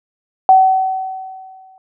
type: tone with exponential decay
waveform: sine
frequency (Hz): 758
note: F#5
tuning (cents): +42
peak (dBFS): -3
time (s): 0.49-1.78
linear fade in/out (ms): 1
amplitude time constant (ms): 280
effects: none